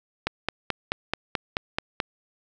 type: click train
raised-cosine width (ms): 0.3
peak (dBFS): -8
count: 9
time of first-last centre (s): 0.27-2.002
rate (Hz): 4.62
effects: none